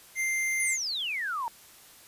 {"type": "tone", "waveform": "square", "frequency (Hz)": 2093, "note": "C7", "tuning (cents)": 0, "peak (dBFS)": -27, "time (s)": [0.15, 0.78], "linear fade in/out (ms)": 50}
{"type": "exponential sweep", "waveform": "sine", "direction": "down", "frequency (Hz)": [10460, 891], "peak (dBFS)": -29, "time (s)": [0.6, 1.48], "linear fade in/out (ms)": 0}
{"effects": ["white hiss -53 dBFS RMS until 2.07 s", "resampled to 32000 Hz"]}